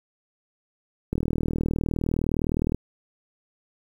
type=click train; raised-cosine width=3 ms; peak=-12 dBFS; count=65; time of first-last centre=1.13-2.746 s; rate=39.6 Hz; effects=8-bit